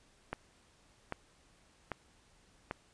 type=click train; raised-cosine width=0.5 ms; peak=-21 dBFS; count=4; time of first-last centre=0.33-2.711 s; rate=1.26 Hz; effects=pink hiss -66 dBFS RMS until 2.93 s + resampled to 22050 Hz